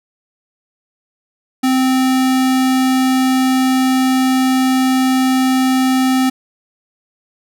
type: tone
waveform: square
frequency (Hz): 260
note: C4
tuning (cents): -11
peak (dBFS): -12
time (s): 1.63-6.3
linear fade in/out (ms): 10
effects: none